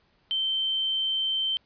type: tone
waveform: sine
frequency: 3110 Hz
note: G7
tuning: 14 cents flat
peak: -24 dBFS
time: 0.31-1.57 s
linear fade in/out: 0 ms
effects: pink hiss -66 dBFS RMS until 1.65 s + resampled to 11025 Hz